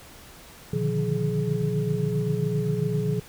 sine tone cluster, 122.1 / 147.4 / 155 / 177.9 / 421.1 Hz, B2 / D3 / D#3 / F3 / G#4, -19 / +7 / -6 / +32 / +24 cents, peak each -29 dBFS, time 0.73-3.2 s, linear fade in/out 5 ms, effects pink hiss -47 dBFS RMS until 3.28 s

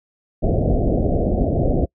pink low-pass noise, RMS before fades -18 dBFS, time 0.42-1.86 s, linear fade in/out 20 ms, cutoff 710 Hz, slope 96 dB/octave, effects noise-tail reverb RT60 0.1 s tail -26 dB re dry

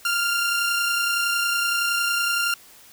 sawtooth tone pair together, 1396.9 / 2763 Hz, F6 / F7, 0 / -19 cents, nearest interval octave, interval 1181 cents, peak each -18 / -24 dBFS, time 0.05-2.54 s, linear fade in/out 2 ms, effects white hiss -49 dBFS RMS until 2.92 s

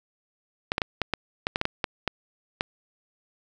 clicks, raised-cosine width 0.3 ms, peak -8 dBFS, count 12, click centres 0.719 / 0.781 / 0.818 / 1.017 / 1.137 / 1.469 / 1.559 / 1.614 / 1.654 / 1.842 / 2.077 / 2.609 s, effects none

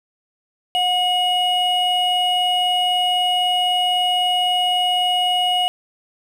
triangle tone pair together, 724.8 / 2899 Hz, F#5 / F#7, -36 / -36 cents, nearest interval 2 octaves, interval 2400 cents, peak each -17 dBFS, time 0.75-5.68 s, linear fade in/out 0 ms, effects none

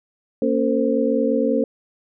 sine tone cluster, 232.5 / 278.1 / 454 / 523 Hz, A#3 / C#4 / A#4 / C5, -4 / +6 / -46 / -1 cents, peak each -22 dBFS, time 0.42-1.64 s, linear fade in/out 2 ms, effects none

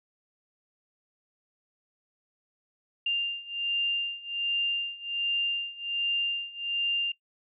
sine beating tone pair, 2794 / 2795.3 Hz, F7 / F7, 0 / +1 cents, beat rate 1.3 Hz, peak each -31 / -29 dBFS, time 3.06-7.12 s, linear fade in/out 5 ms, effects noise-tail reverb RT60 0.1 s tail -20 dB re dry

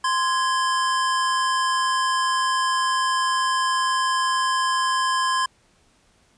square tone pair together, 1040.8 / 1661.2 Hz, C6 / G#6, -9 / 0 cents, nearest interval minor sixth, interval 809 cents, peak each -21 / -27 dBFS, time 0.04-5.46 s, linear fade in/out 5 ms, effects pink hiss -60 dBFS RMS until 6.37 s + resampled to 22050 Hz

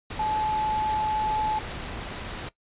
sine tone in noise, 861 Hz, A5, 38 cents flat, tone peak -24 dBFS, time 0.19-1.59 s, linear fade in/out 5 ms, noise pink, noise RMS -35 dBFS, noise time 0.1-2.49 s, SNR +8 dB, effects noise-tail reverb RT60 0.1 s tail -18 dB re dry + resampled to 8000 Hz

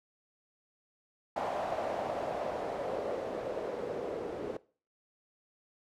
blue noise with low-pass filter sweep, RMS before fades -36 dBFS, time 1.36-4.57 s, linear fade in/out 5 ms, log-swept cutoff 710 to 440 Hz, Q 3.3, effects noise-tail reverb RT60 0.4 s tail -20 dB re dry

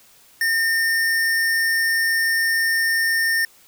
square tone, 1817 Hz, A#6, 45 cents flat, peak -18 dBFS, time 0.41-3.45 s, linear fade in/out 2 ms, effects white hiss -52 dBFS RMS until 3.67 s

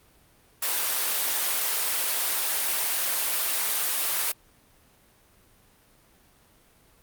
white high-pass noise, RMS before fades -26 dBFS, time 0.62-4.32 s, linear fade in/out 5 ms, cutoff 520 Hz, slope 12 dB/octave, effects pink hiss -59 dBFS RMS until 7.02 s + Opus 32 kbps

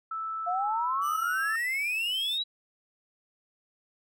sine tone, 1316 Hz, E6, 3 cents flat, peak -31 dBFS, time 0.11-1.56 s, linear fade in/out 5 ms
sine exponential sweep, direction up, 692 to 3951 Hz, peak -27 dBFS, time 0.46-2.44 s, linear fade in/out 20 ms
10% pulse tone with pitch glide, 2960 to 2622 Hz, F#7 to E7, 0 to -10 cents, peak -33 dBFS, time 1.01-2.39 s, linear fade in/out 50 ms, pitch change -210 cents, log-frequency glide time 1.13-1.68 s
effects none

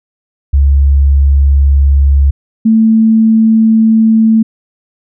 sine tone pair in turn, 69.6 / 222.2 Hz, C#2 / A3, +8 / +17 cents, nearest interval octave + minor sixth, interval 2009 cents, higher second, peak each -4 dBFS, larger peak neither, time 0.53-2.31 / 2.65-4.43 s, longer neither, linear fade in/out 10 ms, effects none

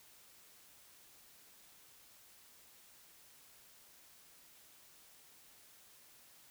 silence, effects white hiss -62 dBFS RMS until 6.5 s

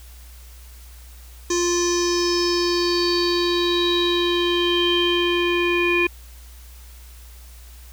square tone with low-pass filter sweep, 349.2 Hz, F4, in tune, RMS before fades -20 dBFS, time 1.5-6.07 s, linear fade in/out 5 ms, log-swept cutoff 6300 to 2500 Hz, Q 8.7, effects added 60 Hz sine -40 dBFS peak until 7.92 s + white hiss -49 dBFS RMS until 7.92 s

